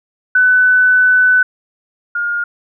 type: tone pair in turn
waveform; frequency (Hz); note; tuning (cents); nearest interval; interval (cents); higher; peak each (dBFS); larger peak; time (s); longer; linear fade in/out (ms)
sine; 1500 / 1420; F#6 / F6; +23 / +28; minor second; 95; first; -7 / -15; first; 0.35-1.43 / 2.15-2.44; first; 5
effects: none